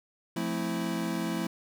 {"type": "chord", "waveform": "square", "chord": "F major seventh", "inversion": "none", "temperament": "equal", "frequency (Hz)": [174.61, 220, 261.6, 329.6], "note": ["F3", "A3", "C4", "E4"], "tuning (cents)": [0, 0, 0, 0], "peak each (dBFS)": [-35, -35, -39, -35], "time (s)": [0.36, 1.47], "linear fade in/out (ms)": 5, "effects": []}